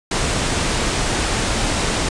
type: low-pass noise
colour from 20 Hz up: pink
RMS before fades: -20 dBFS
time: 0.11-2.09 s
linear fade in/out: 5 ms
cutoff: 9500 Hz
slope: 48 dB/octave
effects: resampled to 24000 Hz